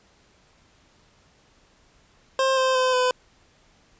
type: tone with pitch steps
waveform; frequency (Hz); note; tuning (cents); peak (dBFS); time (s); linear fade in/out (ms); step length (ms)
25% pulse; 530 / 521.2 / 512.5 / 504; C5 / C5 / C5 / B4; +22 / -7 / -36 / +35; -15; 2.39-3.11; 2; 180
effects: pink hiss -59 dBFS RMS until 3.99 s + resampled to 16000 Hz